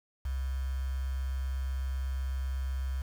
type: tone with quantisation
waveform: sine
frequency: 66 Hz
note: C2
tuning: 16 cents sharp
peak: -30 dBFS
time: 0.25-3.02 s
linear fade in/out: 5 ms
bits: 8
effects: none